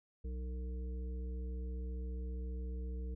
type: harmonic tone with a mistuned harmonic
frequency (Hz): 61.74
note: B1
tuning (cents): 0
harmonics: 1 / 3 / 5 / 7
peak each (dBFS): -38 / -51 / -56 / -53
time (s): 0.24-3.15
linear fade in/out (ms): 10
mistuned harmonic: 7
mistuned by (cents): +84
effects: none